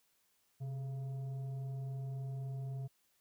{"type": "tone with frequency modulation", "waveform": "sine", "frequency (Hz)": 132.1, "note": "C3", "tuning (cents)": 17, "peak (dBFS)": -37, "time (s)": [0.6, 2.88], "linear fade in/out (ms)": 20, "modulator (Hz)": 552, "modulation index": 0.21, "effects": ["tanh soft clip ceiling -34 dBFS", "white hiss -75 dBFS RMS until 3.2 s"]}